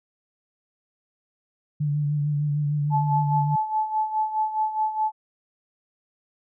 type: tone with vibrato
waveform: sine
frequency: 147 Hz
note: D3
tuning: 2 cents sharp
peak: -21 dBFS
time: 1.8-3.56 s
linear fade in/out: 10 ms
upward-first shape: triangle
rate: 6.6 Hz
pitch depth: 38 cents each way
type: tone with tremolo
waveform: sine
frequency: 866 Hz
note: A5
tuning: 28 cents flat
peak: -19 dBFS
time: 2.9-5.12 s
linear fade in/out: 50 ms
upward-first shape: sine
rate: 4.8 Hz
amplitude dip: 70%
effects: none